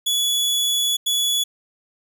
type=tone bursts at uneven times; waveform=sawtooth; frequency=3406 Hz; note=G#7; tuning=43 cents sharp; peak=-15 dBFS; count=2; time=0.06-0.97 / 1.06-1.44 s; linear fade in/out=10 ms; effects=none